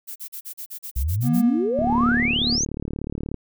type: noise bursts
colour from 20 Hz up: violet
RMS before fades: -34 dBFS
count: 11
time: 0.07-1.418 s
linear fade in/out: 20 ms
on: 88 ms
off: 38 ms
type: exponential sweep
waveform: sine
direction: up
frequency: 57.9 to 6650 Hz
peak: -20 dBFS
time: 0.96-2.65 s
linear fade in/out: 5 ms
type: tone with tremolo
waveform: triangle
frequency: 239.3 Hz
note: A#3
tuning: 46 cents sharp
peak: -15 dBFS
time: 1.22-2.59 s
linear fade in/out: 50 ms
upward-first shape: triangle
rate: 1.5 Hz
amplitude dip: 80%
type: click train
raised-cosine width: 3 ms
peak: -16 dBFS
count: 58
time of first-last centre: 1.79-3.343 s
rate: 36.7 Hz
effects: none